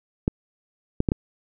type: clicks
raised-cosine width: 3 ms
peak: -7 dBFS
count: 4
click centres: 0.279 / 1.004 / 1.088 / 1.119 s
effects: none